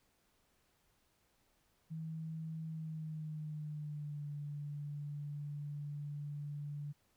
sine tone with pitch glide, 160 to 145.88 Hz, D#3 to D3, +49 to -11 cents, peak -40 dBFS, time 1.9-6.93 s, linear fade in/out 20 ms, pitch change -160 cents, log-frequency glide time 2.68-4.27 s, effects pink hiss -75 dBFS RMS until 7.16 s

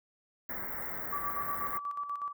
white band-stop noise, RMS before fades -38 dBFS, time 0.49-1.78 s, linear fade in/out 5 ms, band 2100 to 15000 Hz, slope 96 dB/octave
sine tone with tremolo, 1154 Hz, D6, 31 cents flat, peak -32 dBFS, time 1.12-2.33 s, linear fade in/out 10 ms, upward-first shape square, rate 8.2 Hz, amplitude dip 55%
effects none

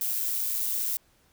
violet noise with amplitude modulation, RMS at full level -27 dBFS, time 0.01-0.97 s, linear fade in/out 2 ms, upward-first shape sine, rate 115 Hz, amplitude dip 40%, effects pink hiss -64 dBFS RMS until 1.32 s

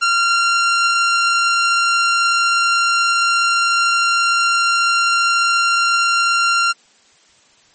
sawtooth tone, 1381 Hz, F6, 20 cents flat, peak -9 dBFS, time 0.01-6.73 s, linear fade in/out 20 ms, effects white hiss -52 dBFS RMS until 7.74 s + MP3 32 kbps

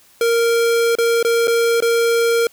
square tone with dropouts, 464.8 Hz, A#4, 5 cents flat, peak -14 dBFS, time 0.21-2.47 s, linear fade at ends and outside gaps 2 ms, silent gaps 0.953-0.985 / 1.228-1.248 / 1.473-1.479 / 1.804-1.823 s, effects white hiss -51 dBFS RMS until 2.52 s

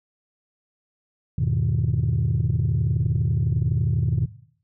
sine chord, E major seventh, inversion none, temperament equal, 82.41 / 103.83 / 123.47 / 155.56 Hz, E2 / G#2 / B2 / D#3, 0 / 0 / 0 / 0 cents, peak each -26 / -25 / -22 / -24 dBFS, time 1.38-4.26 s, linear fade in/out 5 ms, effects noise-tail reverb RT60 0.6 s tail -17 dB re dry + tanh soft clip ceiling -14 dBFS

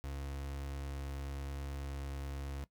35% pulse tone, 69.3 Hz, C#2, in tune, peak -38 dBFS, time 0.04-2.64 s, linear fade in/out 0 ms, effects noise-tail reverb RT60 0.1 s tail -17 dB re dry

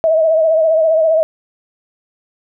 sine tone with vibrato, 640 Hz, D#5, 49 cents sharp, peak -9 dBFS, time 0.04-1.23 s, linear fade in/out 0 ms, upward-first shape triangle, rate 15 Hz, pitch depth 63 cents each way, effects none

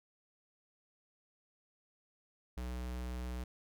square tone, 61.74 Hz, B1, in tune, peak -39 dBFS, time 2.57-3.44 s, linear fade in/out 5 ms, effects none

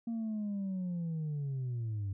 sine linear sweep, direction down, 233.1 to 95 Hz, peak -31 dBFS, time 0.07-2.13 s, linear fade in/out 5 ms, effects tanh soft clip ceiling -32 dBFS

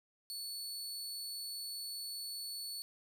sawtooth tone, 4435 Hz, C#8, in tune, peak -38 dBFS, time 0.3-2.82 s, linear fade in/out 0 ms, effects none

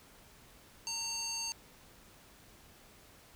square tone with band-pass filter, 914 Hz, A#5, 34 cents flat, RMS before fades -38 dBFS, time 0.87-1.52 s, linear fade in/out 0 ms, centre 5600 Hz, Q 8.1, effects pink hiss -59 dBFS RMS until 3.35 s

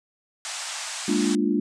white band-pass noise, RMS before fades -33 dBFS, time 0.45-1.35 s, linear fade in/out 0 ms, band 630 to 8800 Hz, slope 48 dB/octave
sine chord, Bb dominant seventh, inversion third, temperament equal, 207.7 / 233.1 / 293.7 / 349.2 Hz, Ab3 / Bb3 / D4 / F4, 0 / 0 / 0 / 0 cents, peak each -25 / -26 / -24 / -27 dBFS, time 1.08-1.6 s, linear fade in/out 5 ms
effects none

